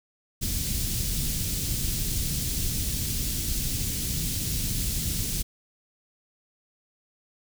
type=band-stop noise; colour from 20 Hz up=pink; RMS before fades=-28 dBFS; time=0.41-5.43 s; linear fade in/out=20 ms; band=180 to 4700 Hz; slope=12 dB/octave; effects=none